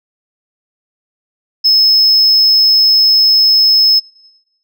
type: tone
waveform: sine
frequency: 5190 Hz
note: E8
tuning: 28 cents flat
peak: -3 dBFS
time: 1.64-4 s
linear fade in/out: 20 ms
effects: noise-tail reverb RT60 1.0 s tail -24 dB re dry + tanh soft clip ceiling -5 dBFS